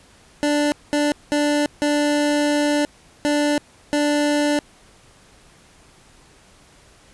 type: tone bursts at uneven times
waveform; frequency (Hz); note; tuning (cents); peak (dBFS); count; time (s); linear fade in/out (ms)
25% pulse; 293.7; D4; 0; -13; 6; 0.43-0.72 / 0.93-1.12 / 1.32-1.66 / 1.82-2.85 / 3.25-3.58 / 3.93-4.59; 0
effects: pink hiss -51 dBFS RMS until 7.13 s + resampled to 24000 Hz